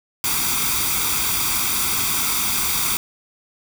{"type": "noise with comb filter", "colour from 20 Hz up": "white", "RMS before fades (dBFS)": -21, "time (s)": [0.24, 2.97], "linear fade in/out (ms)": 0, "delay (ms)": 0.85, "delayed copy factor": 0.7, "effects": []}